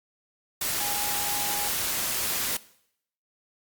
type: tone in noise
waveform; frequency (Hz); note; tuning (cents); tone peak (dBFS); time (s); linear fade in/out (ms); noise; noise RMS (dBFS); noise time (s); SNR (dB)
sine; 821; G#5; -20; -34; 0.8-1.68; 5; white; -28; 0.61-2.57; -9
effects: noise-tail reverb RT60 0.7 s tail -19 dB re dry + Opus 48 kbps